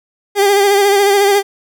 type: tone with vibrato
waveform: 30% pulse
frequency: 401.1 Hz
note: G4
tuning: 40 cents sharp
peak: -6 dBFS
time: 0.35-1.43 s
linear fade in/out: 50 ms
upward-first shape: sine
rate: 14 Hz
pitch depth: 42 cents each way
effects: none